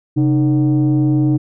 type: tone pair together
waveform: sine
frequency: 133.5 / 306.2 Hz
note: C3 / D#4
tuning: +35 / -28 cents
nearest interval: octave + major second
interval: 1437 cents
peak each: -12 dBFS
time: 0.16-1.38 s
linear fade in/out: 20 ms
effects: tanh soft clip ceiling -8 dBFS